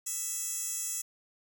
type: tone with high-pass filter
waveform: 15% pulse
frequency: 659 Hz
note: E5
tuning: 1 cent flat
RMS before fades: -35 dBFS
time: 0.06-1.02 s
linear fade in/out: 10 ms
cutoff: 7900 Hz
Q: 2.8
effects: none